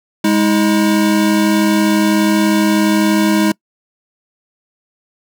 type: tone pair together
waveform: square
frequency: 206.7 / 318.9 Hz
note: G#3 / D#4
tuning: -8 / +43 cents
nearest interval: minor sixth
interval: 751 cents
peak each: -14 dBFS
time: 0.24-3.52 s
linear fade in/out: 5 ms
effects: noise-tail reverb RT60 0.1 s tail -25 dB re dry